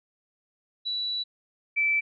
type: tone pair in turn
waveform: sine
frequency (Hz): 3940 / 2321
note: B7 / D7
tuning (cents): -5 / -21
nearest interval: major sixth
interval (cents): 916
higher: first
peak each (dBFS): -27 / -21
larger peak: second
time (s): 0.85-1.24 / 1.76-2.01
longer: first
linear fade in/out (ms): 20
effects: none